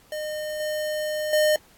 square tone with level steps, 610 Hz, D#5, 34 cents flat, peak -29 / -26 / -18 dBFS, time 0.12-1.56 s, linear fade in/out 2 ms, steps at 0.6 / 1.33 s, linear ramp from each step 2 ms, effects pink hiss -56 dBFS RMS until 1.77 s + AAC 64 kbps

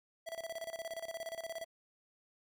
square tone with tremolo, 659.3 Hz, E5, in tune, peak -39 dBFS, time 0.26-1.65 s, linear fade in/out 20 ms, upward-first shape square, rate 17 Hz, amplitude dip 80%, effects none

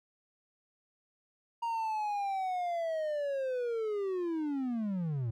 triangle linear sweep, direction down, 938 to 107.7 Hz, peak -29 dBFS, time 1.62-5.31 s, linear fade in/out 10 ms, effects none

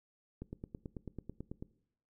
click train, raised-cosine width 3 ms, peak -29 dBFS, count 12, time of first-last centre 0.42-1.625 s, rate 9.13 Hz, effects noise-tail reverb RT60 0.7 s tail -20 dB re dry

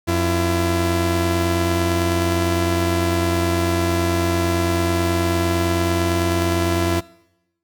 sawtooth tone pair together, 89.04 / 336.4 Hz, F2 / E4, +34 / +35 cents, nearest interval octave + major seventh, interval 2301 cents, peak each -16 dBFS, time 0.07-7.01 s, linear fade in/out 20 ms, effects noise-tail reverb RT60 0.9 s tail -22 dB re dry

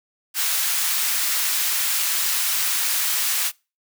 white high-pass noise, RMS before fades -22 dBFS, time 0.34-3.52 s, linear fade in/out 50 ms, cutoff 1200 Hz, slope 12 dB/octave, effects noise-tail reverb RT60 0.3 s tail -25 dB re dry

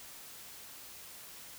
silence, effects white hiss -50 dBFS RMS until 1.58 s

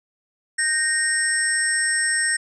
sine tone cluster, 1571 / 1857 / 5420 / 8270 Hz, G6 / A#6 / E8 / C9, +3 / -7 / +47 / -21 cents, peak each -29 / -21 / -30 / -23 dBFS, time 0.58-2.37 s, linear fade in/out 10 ms, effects none

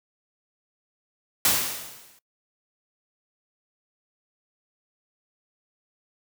white noise with exponential decay, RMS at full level -18 dBFS, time 1.45-2.19 s, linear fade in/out 2 ms, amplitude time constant 160 ms, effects noise-tail reverb RT60 0.1 s tail -21 dB re dry + high-pass 60 Hz 12 dB/octave

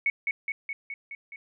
sine tone with echo, 2217 Hz, C#7, in tune, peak -21 dBFS, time 0.06-0.1 s, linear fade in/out 2 ms, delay 210 ms, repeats 6, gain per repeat -3 dB, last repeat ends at 1.36 s, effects none

